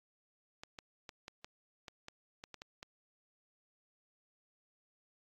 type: clicks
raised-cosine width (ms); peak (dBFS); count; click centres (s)
0.2; -29; 11; 0.635 / 0.788 / 1.092 / 1.281 / 1.445 / 1.882 / 2.084 / 2.439 / 2.543 / 2.619 / 2.829
effects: AAC 48 kbps